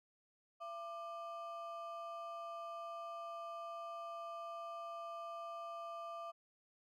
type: ring-modulated tone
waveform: triangle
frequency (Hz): 932.3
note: A#5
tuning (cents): 0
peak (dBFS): -39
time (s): 0.6-6.32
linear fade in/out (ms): 20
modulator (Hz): 257
effects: none